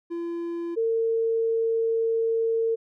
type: tone pair in turn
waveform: triangle / sine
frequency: 340 / 453.8 Hz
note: F4 / A#4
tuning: -46 / -47 cents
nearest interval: perfect fourth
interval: 499 cents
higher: second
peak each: -26 / -21 dBFS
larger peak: second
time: 0.1-0.76 / 0.76-2.76 s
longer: second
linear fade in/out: 20 ms
effects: none